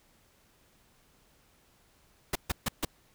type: noise bursts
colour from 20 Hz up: pink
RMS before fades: -29 dBFS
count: 4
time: 2.33-2.85 s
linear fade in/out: 5 ms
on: 25 ms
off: 140 ms
effects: pink hiss -65 dBFS RMS until 3.14 s